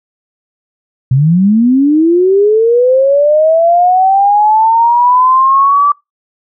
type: linear sweep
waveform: sine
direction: up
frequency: 123.47 to 1165 Hz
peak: -5 dBFS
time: 1.11-5.92 s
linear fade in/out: 5 ms
effects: noise-tail reverb RT60 0.2 s tail -25 dB re dry